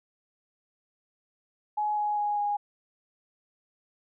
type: tone with pitch steps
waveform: sine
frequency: 842 / 835.7 / 829.4 / 823.2 Hz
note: G#5 / G#5 / G#5 / G#5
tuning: +24 / +11 / -3 / -16 cents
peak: -25 dBFS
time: 1.77-2.57 s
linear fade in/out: 10 ms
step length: 200 ms
effects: none